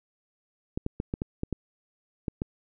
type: clicks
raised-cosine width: 3 ms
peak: -16 dBFS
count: 9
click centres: 0.775 / 0.864 / 1.001 / 1.139 / 1.219 / 1.434 / 1.527 / 2.282 / 2.419 s
effects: none